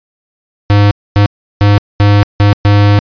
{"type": "tone bursts at uneven times", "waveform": "square", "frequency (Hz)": 102.3, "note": "G#2", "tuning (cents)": -26, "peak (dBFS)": -5, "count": 6, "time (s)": [[0.7, 0.91], [1.16, 1.26], [1.61, 1.78], [2, 2.23], [2.4, 2.53], [2.65, 2.99]], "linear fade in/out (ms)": 0, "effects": ["resampled to 11025 Hz"]}